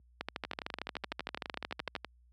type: two click trains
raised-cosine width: 0.3 ms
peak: -22 / -19 dBFS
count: 20 / 24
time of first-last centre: 0.45-2.047 / 0.21-1.952 s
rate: 11.9 / 13.2 Hz
effects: added 60 Hz sine -45 dBFS peak until 2.32 s + high-pass 150 Hz 12 dB/octave